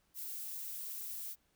violet noise, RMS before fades -43 dBFS, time 0.14-1.36 s, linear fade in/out 50 ms, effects pink hiss -75 dBFS RMS until 1.55 s

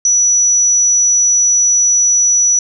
sine tone, 5900 Hz, F#8, 6 cents flat, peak -8 dBFS, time 0.05-2.59 s, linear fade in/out 2 ms, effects none

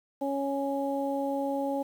harmonic tone, 277.2 Hz, C#4, in tune, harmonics 1 / 2 / 3, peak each -31 / -31 / -34 dBFS, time 0.21-1.83 s, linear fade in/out 10 ms, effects 9-bit

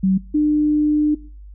sine tone pair in turn, 190 / 300.1 Hz, F#3 / D4, +46 / +38 cents, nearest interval minor sixth, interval 792 cents, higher second, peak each -13 dBFS, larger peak neither, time 0.03-0.18 / 0.34-1.15 s, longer second, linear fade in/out 10 ms, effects noise-tail reverb RT60 0.5 s tail -24 dB re dry + added 50 Hz sine -36 dBFS peak until 1.54 s

